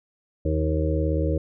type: harmonic tone with a mistuned harmonic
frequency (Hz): 77.78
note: D#2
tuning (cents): 0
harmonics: 1 / 2 / 4 / 5 / 6 / 7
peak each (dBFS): -23 / -29 / -28 / -35 / -30 / -30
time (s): 0.45-1.38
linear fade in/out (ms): 5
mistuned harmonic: 4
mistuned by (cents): +16
effects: none